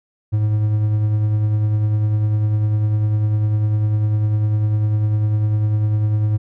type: tone with tremolo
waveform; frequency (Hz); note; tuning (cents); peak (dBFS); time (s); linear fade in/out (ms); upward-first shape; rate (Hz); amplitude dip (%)
triangle; 106.4; G#2; +42; -11; 0.32-6.38; 20; triangle; 10; 35
effects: none